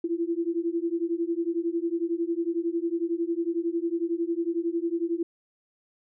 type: beating tone pair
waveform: sine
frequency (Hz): 332 / 343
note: E4 / F4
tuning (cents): +12 / -31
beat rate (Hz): 11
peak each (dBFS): -28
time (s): 0.04-5.23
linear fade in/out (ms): 5
effects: none